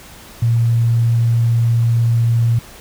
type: tone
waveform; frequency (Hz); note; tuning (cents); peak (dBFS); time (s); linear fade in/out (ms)
sine; 116.54; A#2; 0; -11; 0.42-2.59; 5
effects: pink hiss -39 dBFS RMS until 2.8 s